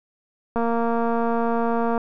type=click train; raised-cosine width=1 ms; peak=-11 dBFS; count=330; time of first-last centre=0.56-1.978 s; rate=232 Hz; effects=none